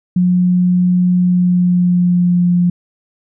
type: tone with pitch glide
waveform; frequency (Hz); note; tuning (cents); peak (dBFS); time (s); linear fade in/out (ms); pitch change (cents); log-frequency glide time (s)
sine; 179.8 to 176.3; F#3 to F3; -49 to +17; -9; 0.16-2.7; 5; -34; 1.17-2.49
effects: none